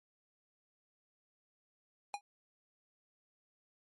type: tone with exponential decay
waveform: square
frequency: 817 Hz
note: G#5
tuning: 29 cents flat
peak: -33 dBFS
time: 2.14-2.21 s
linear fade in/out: 1 ms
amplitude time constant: 15 ms
effects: MP3 48 kbps